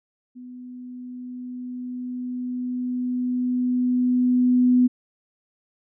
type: tone with level ramp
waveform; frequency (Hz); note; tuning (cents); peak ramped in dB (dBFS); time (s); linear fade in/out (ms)
sine; 249.3; B3; +16; -37 to -13; 0.35-4.88; 20
effects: none